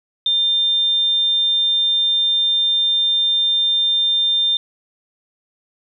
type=tone; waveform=sine; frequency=3600 Hz; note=A7; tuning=39 cents sharp; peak=-14 dBFS; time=0.26-4.57 s; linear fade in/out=2 ms; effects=8-bit